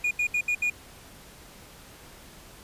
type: tone bursts at uneven times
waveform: triangle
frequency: 2442 Hz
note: D#7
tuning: 33 cents flat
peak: -21 dBFS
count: 5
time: 0.04-0.11 / 0.19-0.27 / 0.34-0.41 / 0.48-0.55 / 0.62-0.7 s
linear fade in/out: 5 ms
effects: pink hiss -49 dBFS RMS until 2.63 s + resampled to 32000 Hz